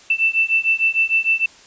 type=beating tone pair; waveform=sine; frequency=2661 / 2667.6 Hz; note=E7 / E7; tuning=+16 / +20 cents; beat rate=6.6 Hz; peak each=-18 / -18 dBFS; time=0.1-1.46 s; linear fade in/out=5 ms; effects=white hiss -46 dBFS RMS until 1.66 s + resampled to 16000 Hz